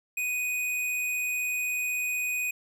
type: tone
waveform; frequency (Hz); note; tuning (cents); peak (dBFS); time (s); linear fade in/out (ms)
square; 2489; D#7; 0; -28; 0.17-2.51; 5
effects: none